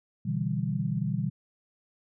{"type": "chord", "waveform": "sine", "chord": "E minor seventh", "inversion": "second", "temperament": "equal", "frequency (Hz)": [123.47, 146.83, 164.81, 196], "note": ["B2", "D3", "E3", "G3"], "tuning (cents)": [0, 0, 0, 0], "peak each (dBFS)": -32, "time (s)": [0.25, 1.3], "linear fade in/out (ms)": 10, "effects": []}